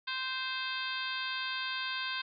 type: harmonic tone with a mistuned harmonic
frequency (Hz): 520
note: C5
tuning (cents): -11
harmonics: 2 / 3 / 4 / 5 / 6 / 7 / 8 / 9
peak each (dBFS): -41 / -38 / -46 / -41 / -43 / -41 / -45 / -45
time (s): 0.07-2.22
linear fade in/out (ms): 10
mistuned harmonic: 6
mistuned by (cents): +38
effects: none